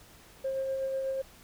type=tone with tremolo; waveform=sine; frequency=534 Hz; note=C5; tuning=35 cents sharp; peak=-27 dBFS; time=0.44-1.22 s; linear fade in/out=10 ms; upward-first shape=sine; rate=8.1 Hz; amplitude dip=30%; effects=tanh soft clip ceiling -25 dBFS + pink hiss -55 dBFS RMS until 1.43 s